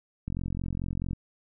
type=click train; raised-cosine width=5 ms; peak=-20 dBFS; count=39; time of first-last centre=0.28-1.132 s; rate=44.6 Hz; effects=none